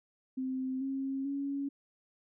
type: tone with pitch steps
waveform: sine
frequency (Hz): 260.4 / 269.6 / 279.1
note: C4 / C#4 / C#4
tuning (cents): -8 / -48 / +12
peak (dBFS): -32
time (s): 0.37-1.69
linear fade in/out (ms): 10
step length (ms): 440
effects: none